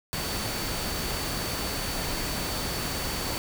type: tone in noise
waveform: sine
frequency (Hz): 4512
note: C#8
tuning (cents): +30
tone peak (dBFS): -38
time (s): 0.13-3.38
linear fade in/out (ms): 0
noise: pink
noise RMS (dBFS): -31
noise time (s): 0.13-3.38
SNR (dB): -10
effects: none